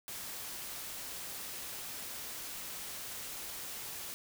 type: noise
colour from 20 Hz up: white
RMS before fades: -43 dBFS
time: 0.08-4.14 s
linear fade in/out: 0 ms
effects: none